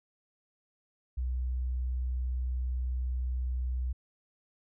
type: tone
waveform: sine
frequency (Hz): 62.7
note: B1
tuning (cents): +27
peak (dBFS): -29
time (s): 1.17-3.93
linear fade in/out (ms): 10
effects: none